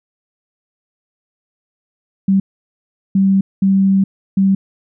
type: tone bursts at uneven times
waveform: sine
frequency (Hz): 193.8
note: G3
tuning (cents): -20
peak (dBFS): -9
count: 4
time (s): 2.28-2.4 / 3.15-3.41 / 3.62-4.04 / 4.37-4.55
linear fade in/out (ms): 5
effects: none